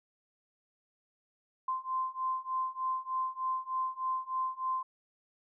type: beating tone pair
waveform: sine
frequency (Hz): 1038 / 1041.3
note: C6 / C6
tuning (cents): -14 / -9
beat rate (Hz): 3.3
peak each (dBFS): -35 / -34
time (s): 1.68-4.83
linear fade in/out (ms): 5
effects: none